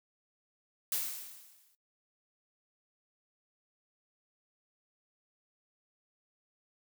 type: noise with exponential decay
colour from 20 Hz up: blue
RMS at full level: -31 dBFS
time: 0.92-1.75 s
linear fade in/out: 1 ms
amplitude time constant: 180 ms
effects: noise-tail reverb RT60 0.1 s tail -19 dB re dry